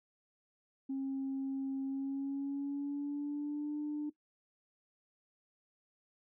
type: tone with pitch glide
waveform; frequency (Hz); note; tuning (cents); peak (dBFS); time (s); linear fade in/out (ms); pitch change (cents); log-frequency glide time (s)
sine; 269.8 to 297.6; C#4 to D4; -47 to +23; -33; 0.89-4.1; 10; +170; 1.84-3.77
effects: noise-tail reverb RT60 0.1 s tail -18 dB re dry + tanh soft clip ceiling -31 dBFS